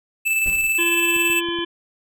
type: tone with tremolo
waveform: square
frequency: 2637 Hz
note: E7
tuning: in tune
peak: -17 dBFS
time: 0.25-1.41 s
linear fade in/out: 20 ms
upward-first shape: square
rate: 18 Hz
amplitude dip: 30%
type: noise with exponential decay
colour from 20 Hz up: brown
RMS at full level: -27 dBFS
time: 0.46-0.89 s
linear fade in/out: 1 ms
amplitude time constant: 93 ms
type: harmonic tone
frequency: 341.2 Hz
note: F4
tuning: 40 cents flat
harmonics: 1 / 3 / 5 / 7 / 9 / 10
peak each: -24 / -31 / -31 / -36 / -28 / -35 dBFS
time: 0.78-1.65 s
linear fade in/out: 10 ms
type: clicks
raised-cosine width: 3 ms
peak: -27 dBFS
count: 4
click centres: 1.164 / 1.301 / 1.487 / 1.588 s
effects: none